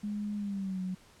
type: tone with pitch glide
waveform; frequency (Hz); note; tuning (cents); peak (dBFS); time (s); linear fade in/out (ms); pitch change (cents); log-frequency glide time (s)
sine; 207.7 to 185.04; G#3 to F#3; 0 to 0; -32; 0.03-0.95; 10; -200; 0.36-0.81
effects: pink hiss -59 dBFS RMS until 1.2 s + low-pass 10000 Hz 12 dB/octave